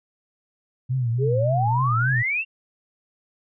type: tone with vibrato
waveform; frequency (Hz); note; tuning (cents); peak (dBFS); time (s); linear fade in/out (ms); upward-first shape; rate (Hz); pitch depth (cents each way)
sine; 122.9; B2; -8; -20; 0.89-2.23; 20; triangle; 3.5; 140
type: exponential sweep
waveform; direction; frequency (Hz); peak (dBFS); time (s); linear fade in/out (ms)
sine; up; 388 to 2794; -21; 1.18-2.45; 50
effects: none